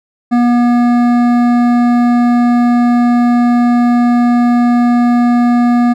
sine tone with hard clipping, 241.1 Hz, B3, 41 cents flat, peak -9 dBFS, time 0.31-5.94 s, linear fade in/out 20 ms, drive 12 dB, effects none

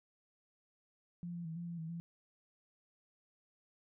sine tone with pitch steps, 173.6 / 171.9 / 161.8 / 172 / 170.5 / 161.4 / 169.2 Hz, F3 / F3 / E3 / F3 / F3 / E3 / E3, -10 / -27 / -32 / -26 / -41 / -36 / +45 cents, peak -40 dBFS, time 1.23-2 s, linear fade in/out 0 ms, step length 110 ms, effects none

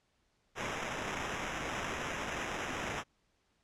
white noise with sample-and-hold, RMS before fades -38 dBFS, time 0.55-3.04 s, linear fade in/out 50 ms, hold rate 4410 Hz, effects pink hiss -75 dBFS RMS until 3.63 s + low-pass 7000 Hz 12 dB/octave

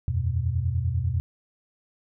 sine chord, E suspended second, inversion none, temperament equal, 82.41 / 92.5 / 123.47 Hz, E2 / F#2 / B2, 0 / 0 / 0 cents, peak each -27 dBFS, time 0.08-1.2 s, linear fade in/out 0 ms, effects none

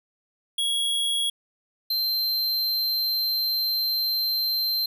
square tone pair in turn, 3322 / 4129 Hz, G#7 / C8, 0 / -24 cents, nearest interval major third, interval 376 cents, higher second, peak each -23 / -23 dBFS, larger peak neither, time 0.58-1.3 / 1.9-4.86 s, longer second, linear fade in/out 5 ms, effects none

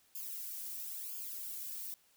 violet noise with flanger, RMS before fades -43 dBFS, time 0.15-1.94 s, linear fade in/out 0 ms, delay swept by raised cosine 0.5 to 2.2 ms, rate 1 Hz, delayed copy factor -0.95, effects white hiss -69 dBFS RMS until 2.16 s

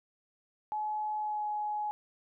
sine tone with pitch glide, 851 to 841.2 Hz, G#5 to G#5, +42 to +22 cents, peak -31 dBFS, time 0.72-1.91 s, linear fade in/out 0 ms, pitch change -20 cents, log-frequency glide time 1.17-1.46 s, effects none

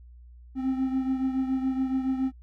triangle beating tone pair, 261.6 / 268.7 Hz, C4 / C4, 0 / +46 cents, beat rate 7.1 Hz, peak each -23 / -30 dBFS, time 0.55-2.32 s, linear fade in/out 50 ms, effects noise-tail reverb RT60 0.1 s tail -25 dB re dry + added 60 Hz sine -46 dBFS peak until 2.42 s

